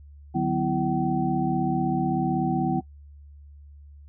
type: tone cluster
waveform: sine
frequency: 149.5 / 185.5 / 250 / 331.4 / 762 Hz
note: D3 / F#3 / B3 / E4 / G5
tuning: +31 / +5 / +21 / +9 / -49 cents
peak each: -28 dBFS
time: 0.34-2.81 s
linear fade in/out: 20 ms
effects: noise-tail reverb RT60 0.1 s tail -20 dB re dry + added 72 Hz sine -44 dBFS peak until 4.08 s